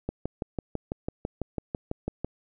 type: click train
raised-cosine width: 2 ms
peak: -16 dBFS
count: 14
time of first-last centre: 0.09-2.246 s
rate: 6.03 Hz
effects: none